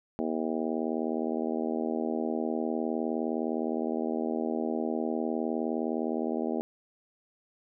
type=harmonic tone; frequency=79.6 Hz; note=D#2; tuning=40 cents sharp; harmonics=3 / 4 / 5 / 6 / 7 / 8 / 9 / 10; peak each=-32 / -34 / -35 / -38 / -41 / -38 / -44 / -42 dBFS; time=0.19-6.61 s; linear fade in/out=0 ms; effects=none